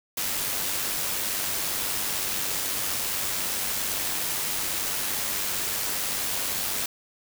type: noise with amplitude modulation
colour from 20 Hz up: white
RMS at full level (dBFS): -27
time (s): 0.17-6.86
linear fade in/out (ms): 5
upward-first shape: sine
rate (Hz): 97.7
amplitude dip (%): 30
effects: none